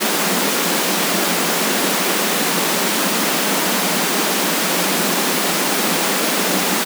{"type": "high-pass noise", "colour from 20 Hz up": "pink", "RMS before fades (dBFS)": -18, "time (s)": [0, 6.85], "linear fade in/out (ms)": 20, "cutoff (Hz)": 170, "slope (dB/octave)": 96, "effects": []}